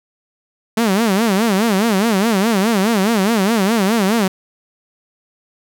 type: tone with vibrato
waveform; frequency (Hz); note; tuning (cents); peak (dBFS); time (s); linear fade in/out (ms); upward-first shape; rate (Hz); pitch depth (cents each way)
sawtooth; 210; G#3; +19; -9; 0.77-4.28; 5; sine; 4.8; 200
effects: none